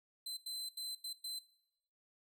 sawtooth tone bursts at uneven times, 4062 Hz, B7, 48 cents sharp, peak -38 dBFS, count 5, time 0.26-0.37 / 0.46-0.69 / 0.77-0.95 / 1.04-1.13 / 1.24-1.39 s, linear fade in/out 5 ms, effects noise-tail reverb RT60 0.8 s tail -18 dB re dry

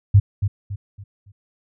sine tone with echo, 100 Hz, G2, 35 cents sharp, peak -7 dBFS, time 0.14-0.2 s, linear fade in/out 10 ms, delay 280 ms, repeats 4, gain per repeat -9 dB, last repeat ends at 1.32 s, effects none

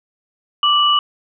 sine tone pair together, 1174.7 / 2945 Hz, D6 / F#7, 0 / -9 cents, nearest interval octave + major third, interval 1591 cents, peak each -14 dBFS, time 0.63-0.99 s, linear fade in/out 2 ms, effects none

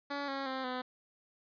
10% pulse tone with pitch steps, 283.7 / 273.1 / 262.9 / 253 Hz, C#4 / C#4 / C4 / B3, +40 / -26 / +8 / +42 cents, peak -27 dBFS, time 0.1-0.82 s, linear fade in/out 10 ms, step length 180 ms, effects resampled to 11025 Hz

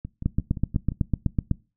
two click trains, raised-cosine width 5 ms, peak -20 / -9 dBFS, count 6 / 11, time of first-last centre 0.05-0.92 / 0.26-1.513 s, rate 5.75 / 7.98 Hz, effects noise-tail reverb RT60 0.3 s tail -22 dB re dry

